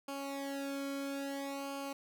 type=tone with flanger; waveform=sawtooth; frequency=277.2 Hz; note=C#4; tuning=in tune; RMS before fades=-40 dBFS; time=0.08-1.93 s; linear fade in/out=5 ms; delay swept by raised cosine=0.53 to 1.1 ms; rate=0.6 Hz; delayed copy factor=-0.95; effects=none